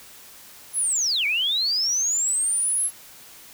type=linear two-way sweep; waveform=sine; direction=down then up; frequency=11175 to 2201 to 11175 Hz; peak=-20 dBFS; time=0.73-2.91 s; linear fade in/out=50 ms; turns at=1.26 s; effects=white hiss -46 dBFS RMS until 3.53 s